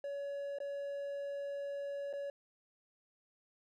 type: tone with dropouts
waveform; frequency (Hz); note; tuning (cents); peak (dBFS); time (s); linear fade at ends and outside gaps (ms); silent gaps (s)
triangle; 564; C#5; +30; -36; 0.04-2.3; 2; 0.586-0.602 / 2.129-2.135
effects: none